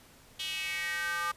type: tone with high-pass filter sweep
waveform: square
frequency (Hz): 172.1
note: F3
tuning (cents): -25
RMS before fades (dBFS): -34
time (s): 0.39-1.32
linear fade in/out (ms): 10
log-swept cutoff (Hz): 3200 to 1200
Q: 4.5
effects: pink hiss -57 dBFS RMS until 1.36 s + resampled to 32000 Hz